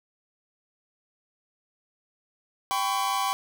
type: tone cluster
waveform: 45% pulse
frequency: 784 / 1013 / 1118 Hz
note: G5 / B5 / C#6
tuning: 0 / +44 / +14 cents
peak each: -29 dBFS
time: 2.71-3.33 s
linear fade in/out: 0 ms
effects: none